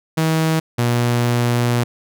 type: tone pair in turn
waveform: sawtooth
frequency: 160 / 120.21 Hz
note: D#3 / B2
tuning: +49 / -46 cents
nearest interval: perfect fourth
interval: 495 cents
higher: first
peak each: -11 dBFS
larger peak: neither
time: 0.17-0.6 / 0.78-1.84 s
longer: second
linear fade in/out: 10 ms
effects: none